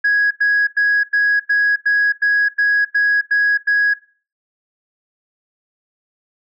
sine tone bursts, 1661.2 Hz, G#6, in tune, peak -10 dBFS, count 11, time 0.04-3.94 s, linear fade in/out 10 ms, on 270 ms, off 93 ms, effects noise-tail reverb RT60 0.4 s tail -19 dB re dry + tanh soft clip ceiling -9 dBFS

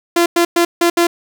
sawtooth tone bursts at uneven times, 342.9 Hz, F4, 32 cents flat, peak -6 dBFS, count 5, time 0.16-0.26 / 0.36-0.45 / 0.56-0.65 / 0.81-0.9 / 0.97-1.07 s, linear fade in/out 5 ms, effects none

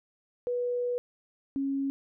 sine tone pair in turn, 488.9 / 274.4 Hz, B4 / C#4, -18 / -17 cents, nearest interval minor seventh, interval 999 cents, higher first, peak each -27 dBFS, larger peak neither, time 0.47-0.98 / 1.56-1.9 s, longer first, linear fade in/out 0 ms, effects none

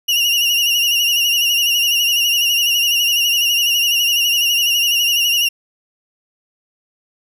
35% pulse tone with vibrato, 2844 Hz, F7, 31 cents sharp, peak -11 dBFS, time 0.08-5.49 s, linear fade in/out 10 ms, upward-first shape sine, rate 12 Hz, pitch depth 57 cents each way, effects none

